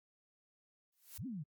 blue noise with exponential growth, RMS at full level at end -45 dBFS, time 0.92-1.18 s, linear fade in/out 5 ms, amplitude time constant 55 ms
sine exponential two-way sweep, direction up then down, 69.8 to 280.9 to 136 Hz, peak -40 dBFS, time 1.18-1.44 s, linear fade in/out 20 ms, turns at 1.26 s
effects Opus 48 kbps

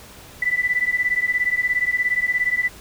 sine beating tone pair, 1975.5 / 1992.5 Hz, B6 / B6, 0 / +15 cents, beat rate 17 Hz, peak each -21 dBFS, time 0.42-2.69 s, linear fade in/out 5 ms, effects pink hiss -43 dBFS RMS until 2.8 s

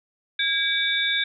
sine tone cluster, 1633 / 2291 / 3549 / 3785 Hz, G#6 / D7 / A7 / A#7, -30 / -44 / +14 / +26 cents, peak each -26 / -27 / -24 / -29 dBFS, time 0.39-1.24 s, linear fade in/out 5 ms, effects none

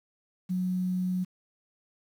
sine tone with quantisation, 183.1 Hz, F#3, 18 cents flat, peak -26 dBFS, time 0.49-1.25 s, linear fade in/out 20 ms, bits 9, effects none

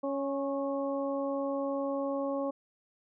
harmonic tone with a mistuned harmonic, 277.2 Hz, C#4, in tune, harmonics 1 / 2 / 3 / 4, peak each -34 / -32 / -42 / -41 dBFS, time 0.03-2.51 s, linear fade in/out 10 ms, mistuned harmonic 4, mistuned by -21 cents, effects none

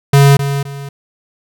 square tone with echo, 140 Hz, C#3, 18 cents sharp, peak -5 dBFS, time 0.13-0.37 s, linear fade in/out 5 ms, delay 260 ms, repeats 2, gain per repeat -10 dB, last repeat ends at 0.89 s, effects none

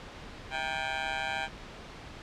15% pulse tone with amplitude modulation, 791 Hz, G5, 15 cents sharp, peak -20 dBFS, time 0.5-1.49 s, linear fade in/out 50 ms, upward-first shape sine, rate 143 Hz, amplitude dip 95%, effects pink hiss -45 dBFS RMS until 2.22 s + low-pass 4000 Hz 12 dB/octave

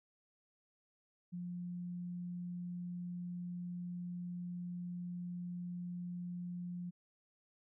sine tone, 176.6 Hz, F3, 20 cents sharp, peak -40 dBFS, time 1.32-6.91 s, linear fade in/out 20 ms, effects none

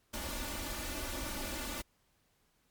pink noise with comb filter, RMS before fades -39 dBFS, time 0.13-1.82 s, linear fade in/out 10 ms, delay 3.4 ms, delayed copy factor +1, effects pink hiss -73 dBFS RMS until 2.7 s + MP3 96 kbps

